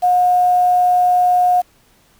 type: tone with quantisation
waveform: sine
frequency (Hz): 721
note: F#5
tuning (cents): -45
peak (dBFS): -10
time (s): 0.02-1.62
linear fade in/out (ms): 20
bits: 6
effects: pink hiss -54 dBFS RMS until 2.19 s